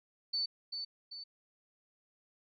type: tone with echo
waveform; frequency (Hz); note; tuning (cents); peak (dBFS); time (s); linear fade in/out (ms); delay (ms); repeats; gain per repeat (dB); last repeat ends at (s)
sine; 4508; C#8; +28; -31; 0.33-0.46; 10; 390; 2; -6; 1.24
effects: none